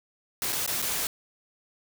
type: noise with dropouts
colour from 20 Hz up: white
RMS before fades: -29 dBFS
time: 0.42-1.07 s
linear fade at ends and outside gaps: 1 ms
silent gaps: 0.523-0.527 / 0.663-0.676 / 0.819-0.824 s
effects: none